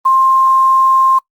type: tone with quantisation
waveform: sine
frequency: 1057 Hz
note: C6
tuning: 17 cents sharp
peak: -7 dBFS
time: 0.05-1.19 s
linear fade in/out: 10 ms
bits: 6
effects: noise-tail reverb RT60 0.1 s tail -22 dB re dry + Opus 24 kbps